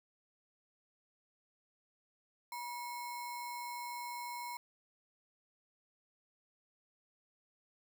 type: tone with sample-and-hold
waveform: sine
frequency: 964 Hz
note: B5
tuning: 42 cents flat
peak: -40 dBFS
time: 2.52-4.57 s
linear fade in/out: 2 ms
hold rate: 3150 Hz
effects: none